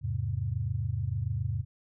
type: chord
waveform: sine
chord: E augmented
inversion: none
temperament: equal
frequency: 82.41 / 103.83 / 130.81 Hz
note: E2 / G#2 / B#2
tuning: 0 / 0 / 0 cents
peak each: -35 / -31 / -33 dBFS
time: 0.01-1.65 s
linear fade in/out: 50 ms
effects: none